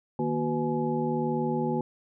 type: tone cluster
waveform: sine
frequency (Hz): 155.1 / 236.7 / 370.4 / 496.5 / 846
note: D#3 / A#3 / F#4 / B4 / G#5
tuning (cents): -5 / +27 / +2 / +9 / +32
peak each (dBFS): -32 / -29 / -31 / -34 / -33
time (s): 0.19-1.81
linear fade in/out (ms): 2
effects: none